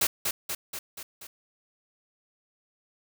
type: noise with echo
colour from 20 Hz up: white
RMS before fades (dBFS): -24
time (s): 0.01-0.07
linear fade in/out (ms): 5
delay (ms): 240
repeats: 5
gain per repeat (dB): -4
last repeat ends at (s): 1.27
effects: none